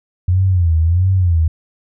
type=tone with vibrato; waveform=sine; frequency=87.31 Hz; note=F2; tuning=in tune; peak=-10 dBFS; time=0.28-1.48 s; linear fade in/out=5 ms; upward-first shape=sine; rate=1.5 Hz; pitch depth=150 cents each way; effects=none